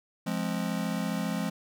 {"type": "chord", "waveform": "square", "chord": "F minor", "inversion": "none", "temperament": "just", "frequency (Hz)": [174.61, 209.5, 261.9], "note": ["F3", "Ab3", "C4"], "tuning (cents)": [0, 15, 2], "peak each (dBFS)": [-33, -33, -36], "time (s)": [0.26, 1.5], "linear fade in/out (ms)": 10, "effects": []}